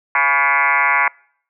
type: tone with frequency modulation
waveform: sine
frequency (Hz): 1568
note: G6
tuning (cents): 0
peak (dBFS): -12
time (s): 0.15-1.08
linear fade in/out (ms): 2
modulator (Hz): 146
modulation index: 4.9
effects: noise-tail reverb RT60 0.6 s tail -26 dB re dry